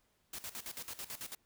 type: noise with tremolo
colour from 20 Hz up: white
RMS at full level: -43 dBFS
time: 0.33-1.35 s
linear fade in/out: 5 ms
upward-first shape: square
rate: 9.1 Hz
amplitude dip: 80%
effects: pink hiss -75 dBFS RMS until 1.45 s